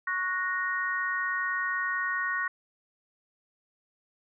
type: chord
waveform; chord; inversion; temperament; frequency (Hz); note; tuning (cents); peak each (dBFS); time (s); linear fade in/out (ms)
sine; F# major; second; equal with one note detuned; 1108.7 / 1468.9 / 1864.7; C#6 / F#6 / A#6; 0 / -13 / 0; -33 / -32 / -30; 0.07-2.48; 5
effects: none